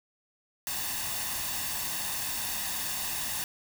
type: noise with comb filter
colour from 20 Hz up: white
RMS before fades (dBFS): -33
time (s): 0.67-3.44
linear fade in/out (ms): 0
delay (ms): 1.1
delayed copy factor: +0.6
effects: none

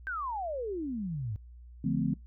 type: exponential sweep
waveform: sine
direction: down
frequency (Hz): 1591 to 98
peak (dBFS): -32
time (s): 0.07-1.36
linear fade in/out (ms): 0
type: chord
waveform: sine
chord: D minor seventh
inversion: none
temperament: equal with one note detuned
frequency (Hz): 146.83 / 174.61 / 220 / 257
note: D3 / F3 / A3 / C4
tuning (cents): 0 / 0 / 0 / -31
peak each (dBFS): -32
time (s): 1.84-2.14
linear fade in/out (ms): 5
effects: noise-tail reverb RT60 0.2 s tail -25 dB re dry + added 60 Hz sine -47 dBFS peak until 2.26 s

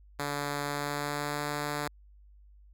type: tone with pitch glide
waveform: 5% pulse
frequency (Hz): 144.3 to 146.82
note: D3 to D3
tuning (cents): -30 to 0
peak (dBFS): -20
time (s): 0.19-1.88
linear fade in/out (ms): 5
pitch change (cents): +30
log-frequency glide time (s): 0.66-1.46
effects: added 50 Hz sine -53 dBFS peak until 2.73 s

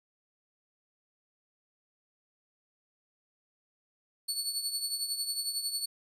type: tone with tremolo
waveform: 25% pulse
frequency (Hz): 4435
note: C#8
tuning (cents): 0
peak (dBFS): -24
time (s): 4.28-5.86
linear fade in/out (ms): 10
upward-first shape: triangle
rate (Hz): 11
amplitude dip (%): 70
effects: 11-bit

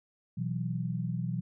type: chord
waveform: sine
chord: B suspended fourth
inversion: none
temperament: just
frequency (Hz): 123.47 / 164.63 / 185.21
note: B2 / E3 / F#3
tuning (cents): 0 / -2 / +2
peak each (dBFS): -34 / -34 / -36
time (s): 0.37-1.41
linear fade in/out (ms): 10
effects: none

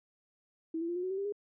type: tone with pitch steps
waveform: sine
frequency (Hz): 324.6 / 335.7 / 347.1 / 358.9 / 371.1 / 383.8 / 396.9 / 410.4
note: E4 / E4 / F4 / F4 / F#4 / G4 / G4 / G#4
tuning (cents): -27 / +32 / -11 / +47 / +5 / -37 / +22 / -21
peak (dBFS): -32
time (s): 0.74-1.324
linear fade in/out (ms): 5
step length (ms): 73
effects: none

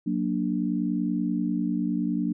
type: chord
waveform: sine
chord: Gb augmented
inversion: none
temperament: equal with one note detuned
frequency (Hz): 182.98 / 233.1 / 293.7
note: Gb3 / Bb3 / D4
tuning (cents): -19 / 0 / 0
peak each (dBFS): -28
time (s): 0.06-2.33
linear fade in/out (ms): 10
effects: none

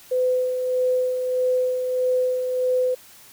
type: tone with tremolo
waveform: sine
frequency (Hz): 506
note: B4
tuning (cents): +42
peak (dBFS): -17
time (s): 0.11-2.95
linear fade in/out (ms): 10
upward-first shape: sine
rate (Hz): 1.6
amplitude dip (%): 45
effects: white hiss -48 dBFS RMS until 3.32 s

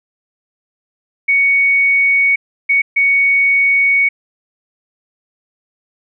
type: tone bursts at uneven times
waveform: sine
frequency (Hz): 2230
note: C#7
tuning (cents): +10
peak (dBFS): -9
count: 3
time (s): 1.28-2.36 / 2.69-2.82 / 2.96-4.09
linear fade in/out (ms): 10
effects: none

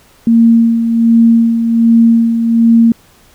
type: tone with tremolo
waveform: sine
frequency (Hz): 230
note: A#3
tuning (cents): -23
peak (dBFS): -3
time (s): 0.27-2.92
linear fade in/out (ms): 2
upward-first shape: sine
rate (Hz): 1.3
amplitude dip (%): 55
effects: pink hiss -46 dBFS RMS until 3.34 s

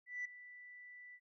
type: tone with ADSR envelope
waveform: sine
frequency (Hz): 1975.5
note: B6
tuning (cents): 0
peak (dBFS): -36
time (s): 0.06-1.2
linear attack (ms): 190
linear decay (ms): 7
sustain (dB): -16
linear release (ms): 58
effects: tanh soft clip ceiling -35 dBFS

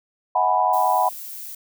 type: chord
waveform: sine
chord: G# minor seventh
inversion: second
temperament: equal with one note detuned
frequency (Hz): 636.8 / 740 / 830.6 / 987.8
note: D#5 / F#5 / G#5 / B5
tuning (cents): +40 / 0 / 0 / 0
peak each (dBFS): -26 / -20 / -23 / -20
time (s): 0.35-1.09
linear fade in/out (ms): 5
type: noise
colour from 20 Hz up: violet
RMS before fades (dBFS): -35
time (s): 0.73-1.55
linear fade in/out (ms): 5
effects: none

